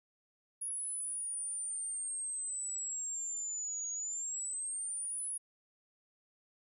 sine exponential two-way sweep, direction down then up, 10470 to 6680 to 10470 Hz, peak -36 dBFS, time 0.61-5.38 s, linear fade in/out 10 ms, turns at 3.9 s, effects none

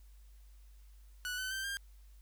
sawtooth tone with pitch steps, 1477 / 1516.8 / 1557.6 / 1599.6 Hz, F#6 / F#6 / G6 / G6, -3 / +43 / -12 / +35 cents, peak -33 dBFS, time 1.25-1.77 s, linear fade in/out 0 ms, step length 130 ms, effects added 50 Hz sine -54 dBFS peak until 2.21 s + white hiss -71 dBFS RMS until 2.21 s

